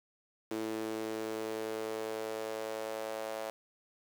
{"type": "tone with high-pass filter sweep", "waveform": "sawtooth", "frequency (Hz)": 110, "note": "A2", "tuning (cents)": 0, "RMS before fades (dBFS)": -38, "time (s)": [0.51, 3.5], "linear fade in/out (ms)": 0, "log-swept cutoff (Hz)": [340, 590], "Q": 3.6, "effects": ["9-bit"]}